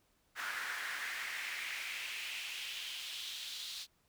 brown noise with high-pass filter sweep, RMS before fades -42 dBFS, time 0.35-3.87 s, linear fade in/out 50 ms, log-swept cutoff 1500 to 4000 Hz, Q 3.1, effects pink hiss -74 dBFS RMS until 4.08 s

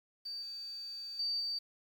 sine tone with level steps, 4618 Hz, D8, 30 cents flat, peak -39 / -41 / -32 / -34 dBFS, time 0.25-1.59 s, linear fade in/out 10 ms, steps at 0.42 / 1.19 / 1.4 s, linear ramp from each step 5 ms, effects 10-bit

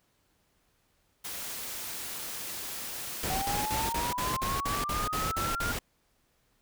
white noise, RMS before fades -38 dBFS, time 1.24-3.93 s, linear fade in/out 10 ms
pink noise bursts, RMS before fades -33 dBFS, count 11, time 3.23-5.79 s, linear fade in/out 5 ms, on 190 ms, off 47 ms
sine linear sweep, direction up, 751 to 1420 Hz, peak -31 dBFS, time 3.3-5.72 s, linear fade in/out 2 ms
effects pink hiss -71 dBFS RMS until 6.61 s

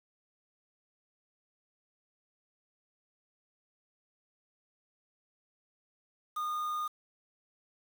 triangle tone with quantisation, 1223 Hz, D#6, 30 cents flat, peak -30 dBFS, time 6.36-6.88 s, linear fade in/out 10 ms, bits 8, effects none

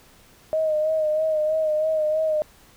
sine tone with vibrato, 622.3 Hz, D#5, in tune, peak -19 dBFS, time 0.53-2.42 s, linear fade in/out 0 ms, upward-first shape sine, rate 3.1 Hz, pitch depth 37 cents each way, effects pink hiss -53 dBFS RMS until 2.76 s

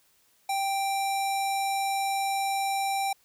square tone with low-pass filter, 785 Hz, G5, 2 cents sharp, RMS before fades -28 dBFS, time 0.49-3.13 s, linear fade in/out 5 ms, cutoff 11000 Hz, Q 1.7, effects white hiss -65 dBFS RMS until 3.24 s

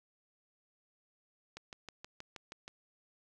click train, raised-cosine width 0.2 ms, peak -28 dBFS, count 8, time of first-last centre 1.57-2.679 s, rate 6.31 Hz, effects none

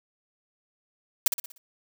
blue noise with echo, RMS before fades -19 dBFS, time 1.26-1.28 s, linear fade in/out 2 ms, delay 60 ms, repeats 5, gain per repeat -7 dB, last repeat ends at 1.58 s, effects none

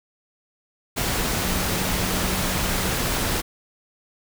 sine tone in noise, 185.8 Hz, F#3, 7 cents sharp, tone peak -30 dBFS, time 1.42-2.95 s, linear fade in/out 20 ms, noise pink, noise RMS -24 dBFS, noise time 0.96-3.42 s, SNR -9 dB, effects none

